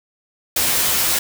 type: noise with comb filter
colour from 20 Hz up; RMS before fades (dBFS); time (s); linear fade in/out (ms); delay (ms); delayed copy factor
white; -18; 0.56-1.19; 5; 12; +0.6
effects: none

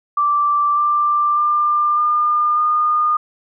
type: tone with pitch steps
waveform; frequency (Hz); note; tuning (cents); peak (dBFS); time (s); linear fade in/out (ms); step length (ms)
sine; 1170 / 1182.2 / 1194.6 / 1207.1 / 1219.7; D6 / D6 / D6 / D6 / D#6; -7 / +11 / +29 / +47 / -35; -13; 0.17-3.17; 5; 600
effects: none

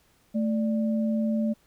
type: tone pair together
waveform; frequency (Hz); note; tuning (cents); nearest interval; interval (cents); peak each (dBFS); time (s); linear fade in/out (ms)
sine; 220 / 587.3; A3 / D5; 0 / 0; octave + perfect fourth; 1700; -23 / -33; 0.34-1.54; 20
effects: pink hiss -64 dBFS RMS until 1.66 s

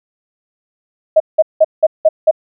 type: tone bursts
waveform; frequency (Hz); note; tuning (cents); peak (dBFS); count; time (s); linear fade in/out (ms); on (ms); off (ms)
sine; 630; D#5; +21; -4; 6; 1.16-2.312; 10; 42; 180
effects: none

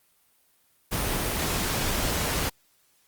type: noise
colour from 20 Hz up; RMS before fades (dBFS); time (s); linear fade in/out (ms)
pink; -27; 0.91-2.5; 20
effects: white hiss -65 dBFS RMS until 3.07 s + Opus 32 kbps

